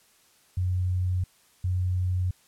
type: tone pair in turn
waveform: sine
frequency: 91.2 / 91.2 Hz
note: F#2 / F#2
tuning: -24 / -24 cents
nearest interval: unison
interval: 0 cents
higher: neither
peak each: -23 dBFS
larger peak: neither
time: 0.57-1.24 / 1.64-2.31 s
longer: neither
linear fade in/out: 5 ms
effects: white hiss -61 dBFS RMS until 2.47 s + low-pass 12000 Hz 12 dB/octave